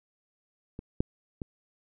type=clicks; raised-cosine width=3 ms; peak=-25 / -12 / -22 dBFS; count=3; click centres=0.791 / 1.005 / 1.418 s; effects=none